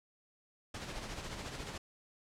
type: noise with tremolo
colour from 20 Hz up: pink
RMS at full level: -41 dBFS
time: 0.74-1.78 s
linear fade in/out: 5 ms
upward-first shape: sine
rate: 14 Hz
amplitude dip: 45%
effects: low-pass 7000 Hz 12 dB/octave